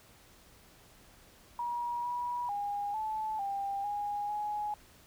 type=tone with pitch steps; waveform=sine; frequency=957 / 970 / 815 / 868 / 795 / 822 / 836 Hz; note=A#5 / B5 / G#5 / A5 / G5 / G#5 / G#5; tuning=+45 / -31 / -33 / -24 / +24 / -18 / +11 cents; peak=-32 dBFS; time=1.59-4.74 s; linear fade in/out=2 ms; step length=450 ms; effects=pink hiss -59 dBFS RMS until 5.06 s